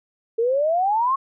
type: exponential sweep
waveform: sine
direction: up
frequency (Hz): 445 to 1108.7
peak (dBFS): -17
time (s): 0.38-1.16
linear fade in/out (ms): 10
effects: none